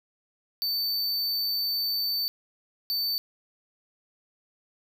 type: tone bursts at uneven times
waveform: square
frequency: 4551 Hz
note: C#8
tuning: 45 cents sharp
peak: -26 dBFS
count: 2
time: 0.62-2.28 / 2.9-3.18 s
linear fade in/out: 0 ms
effects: none